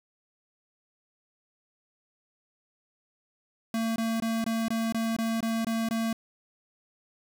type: tone bursts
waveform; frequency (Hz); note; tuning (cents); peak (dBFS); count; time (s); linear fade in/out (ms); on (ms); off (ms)
square; 226.2; A3; +48; -27; 10; 3.74-6.129; 2; 220; 21
effects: 9-bit